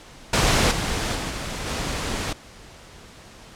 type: noise with level steps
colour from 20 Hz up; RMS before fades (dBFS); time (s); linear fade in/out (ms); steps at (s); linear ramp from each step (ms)
pink; -18 / -25 / -28 / -30 / -27; 0.33-2.33; 5; 0.71 / 1.15 / 1.3 / 1.66; 5
effects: pink hiss -45 dBFS RMS until 3.55 s + low-pass 8000 Hz 12 dB/octave